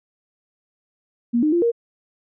sine tone with pitch steps, 237.1 / 305.3 / 344.5 / 468 Hz, A#3 / D#4 / F4 / A#4, +30 / -33 / -24 / +7 cents, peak -15 dBFS, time 1.33-1.718 s, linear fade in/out 20 ms, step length 97 ms, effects none

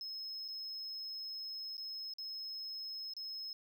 triangle tone with dropouts, 5170 Hz, E8, 34 cents flat, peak -40 dBFS, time 0.01-3.53 s, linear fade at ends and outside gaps 1 ms, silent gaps 0.48-0.485 / 1.769-1.779 / 2.137-2.184 / 3.136-3.166 s, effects none

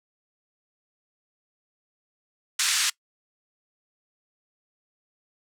white band-pass noise, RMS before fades -24 dBFS, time 2.59-2.9 s, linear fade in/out 5 ms, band 1300 to 8400 Hz, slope 24 dB/octave, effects noise-tail reverb RT60 0.1 s tail -22 dB re dry

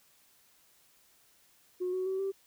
sine tone with pitch steps, 363.2 / 371.7 / 380.4 / 389.3 Hz, F#4 / F#4 / F#4 / G4, -32 / +8 / +48 / -12 cents, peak -29 dBFS, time 1.8-2.32 s, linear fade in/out 20 ms, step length 130 ms, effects tanh soft clip ceiling -26 dBFS + white hiss -65 dBFS RMS until 2.46 s

